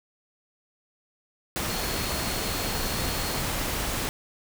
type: tone in noise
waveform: sine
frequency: 4307 Hz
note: C8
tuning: 49 cents sharp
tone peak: -38 dBFS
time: 1.7-3.4 s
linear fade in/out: 0 ms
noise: pink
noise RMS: -29 dBFS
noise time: 1.56-4.09 s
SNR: -12 dB
effects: none